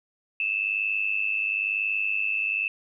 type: tone with amplitude modulation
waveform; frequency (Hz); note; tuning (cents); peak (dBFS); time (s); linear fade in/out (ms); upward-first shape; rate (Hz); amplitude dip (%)
sine; 2626; E7; -7; -20; 0.4-2.68; 2; sine; 101; 80
effects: none